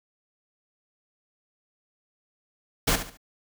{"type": "noise with echo", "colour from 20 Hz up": "pink", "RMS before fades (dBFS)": -22, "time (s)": [2.87, 2.96], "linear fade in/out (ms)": 10, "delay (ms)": 71, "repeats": 3, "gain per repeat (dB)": -10, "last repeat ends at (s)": 3.173, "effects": []}